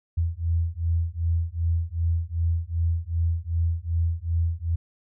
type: beating tone pair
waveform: sine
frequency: 82.41 / 85.01 Hz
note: E2 / F2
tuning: 0 / -46 cents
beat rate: 2.6 Hz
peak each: -25 dBFS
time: 0.17-4.76 s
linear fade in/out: 10 ms
effects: none